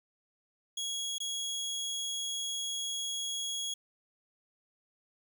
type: tone with dropouts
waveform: 25% pulse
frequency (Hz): 3322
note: G#7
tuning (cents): 0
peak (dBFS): -30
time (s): 0.77-3.74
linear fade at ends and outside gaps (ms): 5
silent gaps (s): 1.183-1.202
effects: none